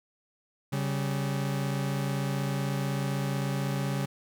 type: tone pair together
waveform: 40% pulse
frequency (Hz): 138.28 / 194.2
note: C#3 / G3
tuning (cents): -4 / -16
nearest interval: tritone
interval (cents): 588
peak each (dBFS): -28 / -33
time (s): 0.72-4.06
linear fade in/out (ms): 10
effects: none